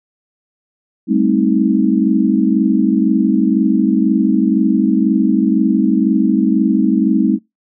sine chord, A half-diminished seventh, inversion third, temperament just, 198 / 220 / 264 / 316.8 Hz, G3 / A3 / C4 / Eb4, +18 / 0 / +16 / +31 cents, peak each -16 dBFS, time 1.07-7.39 s, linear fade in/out 50 ms, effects noise-tail reverb RT60 0.2 s tail -26 dB re dry

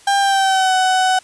35% pulse tone with pitch glide, 797 to 747.9 Hz, G5 to F#5, +28 to +18 cents, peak -11 dBFS, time 0.07-1.19 s, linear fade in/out 5 ms, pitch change -110 cents, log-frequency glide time 0.19-0.73 s, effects white hiss -46 dBFS RMS until 1.23 s + resampled to 22050 Hz

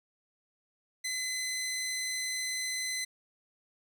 15% pulse tone, 2031 Hz, B6, 48 cents sharp, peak -26 dBFS, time 1.04-3.05 s, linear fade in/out 10 ms, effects none

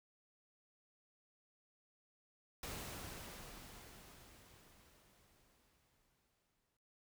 pink noise with exponential decay, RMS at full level -45 dBFS, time 2.63-6.77 s, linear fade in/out 2 ms, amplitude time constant 900 ms, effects noise-tail reverb RT60 0.4 s tail -20 dB re dry

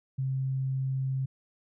sine tone, 132.9 Hz, C3, 27 cents sharp, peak -27 dBFS, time 0.18-1.26 s, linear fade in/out 10 ms, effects none

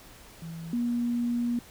sine tone pair in turn, 164.81 / 239 Hz, E3 / A#3, 0 / +43 cents, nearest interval tritone, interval 643 cents, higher second, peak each -36 / -25 dBFS, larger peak second, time 0.42-0.73 / 0.73-1.59 s, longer second, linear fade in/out 2 ms, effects pink hiss -51 dBFS RMS until 1.7 s

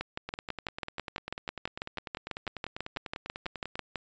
two click trains, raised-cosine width 0.3 ms, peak -17 / -21 dBFS, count 25 / 36, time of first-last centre 0.01-3.957 / 0.29-3.755 s, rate 6.08 / 10.1 Hz, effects resampled to 16000 Hz

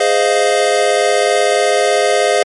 square chord, F minor seventh, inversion first, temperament equal with one note detuned, 415.3 / 518.4 / 622.3 / 698.5 Hz, Ab4 / C5 / Eb5 / F5, 0 / -16 / 0 / 0 cents, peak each -17 dBFS, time 0-2.43 s, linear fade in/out 5 ms, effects MP3 48 kbps

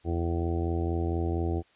harmonic tone, 84.3 Hz, E2, 39 cents sharp, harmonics 1 / 2 / 3 / 4 / 5 / 6 / 7 / 8 / 9, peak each -28 / -38 / -38 / -32 / -37 / -44 / -47 / -44 / -40 dBFS, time 0.04-1.63 s, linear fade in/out 50 ms, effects white hiss -63 dBFS RMS until 1.75 s + resampled to 8000 Hz

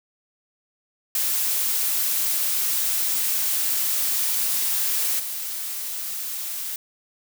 blue noise with level steps, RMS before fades -23 / -30 dBFS, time 1.15-6.76 s, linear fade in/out 2 ms, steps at 5.19 s, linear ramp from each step 10 ms, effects none

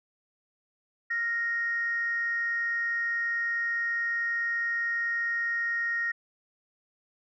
sine tone pair together, 1396.9 / 1864.7 Hz, F6 / A#6, 0 / 0 cents, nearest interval perfect fourth, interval 500 cents, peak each -37 / -26 dBFS, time 1.1-6.12 s, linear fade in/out 10 ms, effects tanh soft clip ceiling -20 dBFS

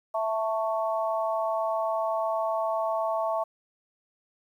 sine chord, A major, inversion second, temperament equal with one note detuned, 659.3 / 887.1 / 1108.7 Hz, E5 / A5 / C#6, 0 / +14 / 0 cents, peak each -27 / -31 / -32 dBFS, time 0.14-3.44 s, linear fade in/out 10 ms, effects 10-bit

